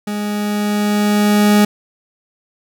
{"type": "tone with level ramp", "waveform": "40% pulse", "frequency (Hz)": 207.7, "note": "G#3", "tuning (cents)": 0, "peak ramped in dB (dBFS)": [-19, -7], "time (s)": [0.07, 1.65], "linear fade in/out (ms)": 5, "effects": []}